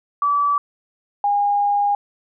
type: tone pair in turn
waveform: sine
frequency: 1152 / 814.6 Hz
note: D6 / G#5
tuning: -34 / -34 cents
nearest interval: tritone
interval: 600 cents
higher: first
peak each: -15 dBFS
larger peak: neither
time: 0.22-0.58 / 1.24-1.95 s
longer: second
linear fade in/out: 2 ms
effects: none